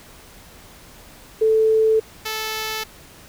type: tone pair in turn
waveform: sine / 5% pulse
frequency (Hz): 440 / 437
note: A4 / A4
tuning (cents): 0 / -12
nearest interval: unison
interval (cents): 12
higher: first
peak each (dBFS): -13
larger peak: neither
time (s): 1.41-2 / 2.25-2.84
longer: neither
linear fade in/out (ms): 10
effects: pink hiss -45 dBFS RMS until 3.28 s